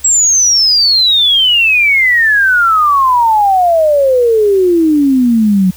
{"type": "exponential sweep", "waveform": "sine", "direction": "down", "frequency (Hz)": [7750, 180.8], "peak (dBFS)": -6, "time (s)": [0.04, 5.71], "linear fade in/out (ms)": 10, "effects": ["added 69 Hz sine -38 dBFS peak until 5.76 s", "white hiss -38 dBFS RMS until 5.76 s"]}